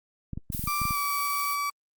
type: clicks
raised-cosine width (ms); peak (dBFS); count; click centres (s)
5; -21; 10; 0.333 / 0.375 / 0.502 / 0.548 / 0.594 / 0.64 / 0.676 / 0.817 / 0.854 / 0.908
type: noise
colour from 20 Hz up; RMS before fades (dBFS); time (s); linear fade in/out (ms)
violet; -34; 0.52-1.55; 5
type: tone with pitch glide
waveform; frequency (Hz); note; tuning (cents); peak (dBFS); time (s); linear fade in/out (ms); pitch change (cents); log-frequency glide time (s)
35% pulse; 1174.7 to 1148.5; D6 to D6; 0 to -39; -25; 0.67-1.7; 5; -39; 0.91-0.98
effects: Opus 48 kbps